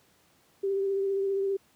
sine tone with vibrato, 392 Hz, G4, in tune, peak -25 dBFS, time 0.63-1.57 s, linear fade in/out 10 ms, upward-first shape triangle, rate 15 Hz, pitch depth 26 cents each way, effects pink hiss -64 dBFS RMS until 1.75 s + high-pass 100 Hz 12 dB/octave

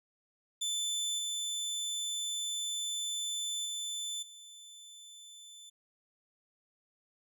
25% pulse tone with level steps, 3520 Hz, A7, in tune, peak -28 / -30 / -32 / -46 dBFS, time 0.61-5.7 s, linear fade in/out 10 ms, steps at 1.18 / 3.65 / 4.22 s, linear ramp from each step 10 ms, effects none

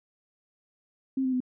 sine tone with pitch steps, 265.5 / 259 / 252.6 Hz, C4 / C4 / B3, +25 / -17 / +39 cents, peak -24 dBFS, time 1.17-1.404 s, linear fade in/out 5 ms, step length 78 ms, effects none

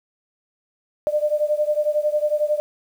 sine beating tone pair, 596 / 607 Hz, D5 / D#5, +25 / -43 cents, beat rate 11 Hz, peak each -20 / -22 dBFS, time 1.07-2.6 s, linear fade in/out 0 ms, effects 8-bit

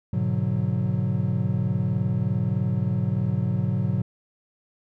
triangle chord, G# half-diminished seventh, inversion none, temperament equal, 103.83 / 123.47 / 146.83 / 185 Hz, G#2 / B2 / D3 / F#3, 0 / 0 / 0 / 0 cents, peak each -25 / -24 / -27 / -25 dBFS, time 0.13-4.02 s, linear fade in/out 5 ms, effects none

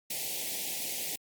white band-stop noise, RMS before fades -35 dBFS, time 0.1-1.16 s, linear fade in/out 5 ms, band 820 to 2000 Hz, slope 48 dB/octave, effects high-pass 150 Hz 12 dB/octave + Opus 48 kbps

